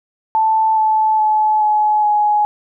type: tone with pitch steps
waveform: sine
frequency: 880 / 869.4 / 858.9 / 848.6 / 838.3 Hz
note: A5 / A5 / A5 / G#5 / G#5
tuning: 0 / -21 / -42 / +37 / +16 cents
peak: -11 dBFS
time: 0.35-2.45 s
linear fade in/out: 0 ms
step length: 420 ms
effects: none